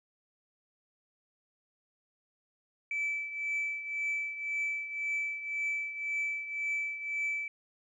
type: tone with tremolo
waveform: sine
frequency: 2313 Hz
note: D7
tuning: 27 cents flat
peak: -27 dBFS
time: 2.91-7.48 s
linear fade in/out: 2 ms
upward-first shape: triangle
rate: 1.9 Hz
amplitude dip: 75%
effects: tanh soft clip ceiling -27 dBFS